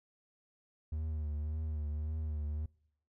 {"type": "tone with vibrato", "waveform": "triangle", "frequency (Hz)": 76.4, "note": "D#2", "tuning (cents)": -31, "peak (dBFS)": -32, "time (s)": [0.92, 2.66], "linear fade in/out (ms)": 5, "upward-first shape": "triangle", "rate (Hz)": 1.8, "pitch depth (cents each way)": 60, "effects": ["noise-tail reverb RT60 0.7 s tail -24 dB re dry"]}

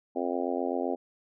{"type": "harmonic tone", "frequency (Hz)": 87.8, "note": "F2", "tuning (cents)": 10, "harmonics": [3, 4, 5, 6, 7, 8, 9], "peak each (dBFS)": [-33, -34, -35, -36, -36, -37, -38], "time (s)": [0.15, 0.96], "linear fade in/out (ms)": 20, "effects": []}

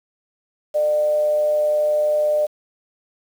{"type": "tone with amplitude modulation", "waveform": "sine", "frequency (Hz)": 601, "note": "D5", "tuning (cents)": 40, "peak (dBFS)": -14, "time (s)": [0.74, 2.47], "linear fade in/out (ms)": 20, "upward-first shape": "sine", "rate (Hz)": 155, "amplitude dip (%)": 30, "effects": ["7-bit"]}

